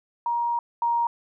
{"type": "tone pair in turn", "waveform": "sine", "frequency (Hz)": [945, 940], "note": ["A#5", "A#5"], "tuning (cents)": [23, 14], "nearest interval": "unison", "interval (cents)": 9, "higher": "first", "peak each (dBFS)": [-22, -20], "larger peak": "second", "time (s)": [[0.26, 0.59], [0.82, 1.07]], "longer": "first", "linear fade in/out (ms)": 2, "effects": []}